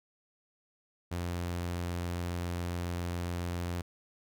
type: tone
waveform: sawtooth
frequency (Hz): 87.31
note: F2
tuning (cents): 0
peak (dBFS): -29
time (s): 1.11-3.82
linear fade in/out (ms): 10
effects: none